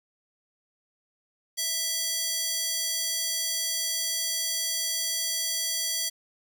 square tone with high-pass filter, 659 Hz, E5, 1 cent flat, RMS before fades -29 dBFS, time 1.57-6.1 s, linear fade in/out 20 ms, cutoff 4700 Hz, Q 1.1, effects none

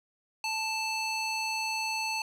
square tone with band-pass filter, 880 Hz, A5, in tune, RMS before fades -32 dBFS, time 0.44-2.22 s, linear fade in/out 2 ms, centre 3700 Hz, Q 0.99, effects none

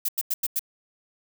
violet noise bursts, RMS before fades -25 dBFS, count 5, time 0.05-0.594 s, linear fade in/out 5 ms, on 36 ms, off 91 ms, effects none

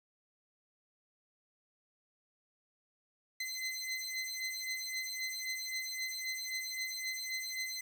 20% pulse beating tone pair, 2048 / 2051.8 Hz, C7 / C7, -38 / -34 cents, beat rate 3.8 Hz, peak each -35 / -35 dBFS, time 3.4-7.81 s, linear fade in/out 5 ms, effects 10-bit

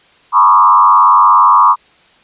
sine tone with frequency modulation, 1076 Hz, C6, 48 cents sharp, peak -4 dBFS, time 0.32-1.76 s, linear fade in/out 50 ms, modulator 97.2 Hz, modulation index 1.4, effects white hiss -48 dBFS RMS until 2.23 s + resampled to 8000 Hz

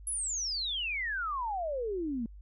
sine exponential sweep, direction down, 10990 to 220 Hz, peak -31 dBFS, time 0.07-2.26 s, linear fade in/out 2 ms, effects added 50 Hz sine -46 dBFS peak until 2.41 s

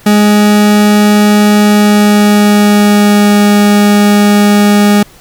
40% pulse tone with pitch glide, 208.3 to 205.9 Hz, G#3 to G#3, +5 to -15 cents, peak -3 dBFS, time 0.06-5.03 s, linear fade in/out 5 ms, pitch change -20 cents, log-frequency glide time 1.6-3.4 s, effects pink hiss -39 dBFS RMS until 5.2 s

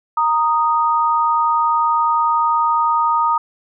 sine tone pair together, 930 / 1241.4 Hz, A#5 / D#6, -4 / -4 cents, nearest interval perfect fourth, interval 500 cents, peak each -16 dBFS, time 0.17-3.38 s, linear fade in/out 5 ms, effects none

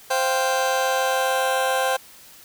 30% pulse chord, C suspended fourth, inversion none, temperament just, 523.3 / 697.7 / 784.9 Hz, C5 / F5 / G5, 0 / -2 / +2 cents, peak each -20 / -26 / -21 dBFS, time 0.1-1.97 s, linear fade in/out 10 ms, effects white hiss -47 dBFS RMS until 2.44 s

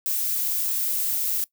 violet noise, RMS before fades -25 dBFS, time 0.06-1.44 s, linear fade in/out 0 ms, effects noise-tail reverb RT60 0.1 s tail -21 dB re dry

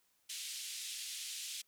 pink band-pass noise, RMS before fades -44 dBFS, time 0.29-1.62 s, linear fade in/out 10 ms, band 2800 to 11000 Hz, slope 24 dB/octave, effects white hiss -75 dBFS RMS until 1.67 s

